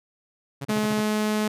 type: tone bursts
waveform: sawtooth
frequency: 138.59 Hz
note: C#3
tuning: in tune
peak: -26 dBFS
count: 6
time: 0.61-1.011 s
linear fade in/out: 10 ms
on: 41 ms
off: 31 ms
type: tone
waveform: sawtooth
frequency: 213.2 Hz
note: G#3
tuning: 46 cents sharp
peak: -18 dBFS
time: 0.69-1.48 s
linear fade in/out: 5 ms
effects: resampled to 32000 Hz